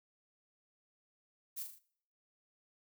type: noise with echo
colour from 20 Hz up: violet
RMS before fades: -41 dBFS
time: 1.56-1.64 s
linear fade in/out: 20 ms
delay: 39 ms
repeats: 4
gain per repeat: -5 dB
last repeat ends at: 1.796 s
effects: noise-tail reverb RT60 0.6 s tail -21 dB re dry